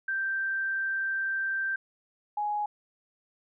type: tone pair in turn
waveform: sine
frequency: 1568 / 833.7 Hz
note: G6 / G#5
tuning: 0 / +6 cents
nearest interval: major seventh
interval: 1094 cents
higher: first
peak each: -27 dBFS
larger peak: neither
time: 0.08-1.76 / 2.37-2.66 s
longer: first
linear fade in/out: 5 ms
effects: none